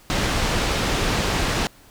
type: low-pass noise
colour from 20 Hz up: pink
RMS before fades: -22 dBFS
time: 0.1-1.67 s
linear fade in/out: 0 ms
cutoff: 5900 Hz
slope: 12 dB/octave
effects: pink hiss -51 dBFS RMS until 1.9 s